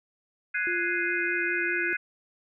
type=chord; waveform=sine; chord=Ab dominant seventh; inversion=third; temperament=equal; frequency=1480 / 1661.2 / 2093 / 2489 Hz; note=Gb6 / Ab6 / C7 / Eb7; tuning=0 / 0 / 0 / 0 cents; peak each=-30 / -31 / -32 / -32 dBFS; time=0.54-1.97 s; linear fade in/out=10 ms
type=tone with vibrato; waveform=sine; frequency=348.7 Hz; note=F4; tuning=3 cents flat; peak=-32 dBFS; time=0.67-1.93 s; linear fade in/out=0 ms; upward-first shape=sine; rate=4.9 Hz; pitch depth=14 cents each way
effects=none